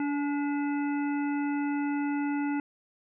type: harmonic tone with a mistuned harmonic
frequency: 288.3 Hz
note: D4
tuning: 32 cents flat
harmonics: 1 / 3 / 5 / 7 / 9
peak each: -27 / -37 / -41 / -44 / -46 dBFS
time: 0-2.6 s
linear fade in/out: 2 ms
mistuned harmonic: 3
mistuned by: -21 cents
effects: none